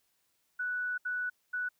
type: tone bursts at uneven times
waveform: sine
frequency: 1480 Hz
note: F#6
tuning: in tune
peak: -31 dBFS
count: 3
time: 0.59-0.98 / 1.05-1.3 / 1.53-1.69 s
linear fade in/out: 10 ms
effects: white hiss -75 dBFS RMS until 1.79 s